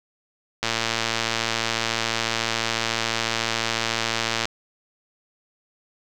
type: click train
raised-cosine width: 0.2 ms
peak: -5 dBFS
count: 437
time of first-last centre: 0.63-4.455 s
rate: 114 Hz
effects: none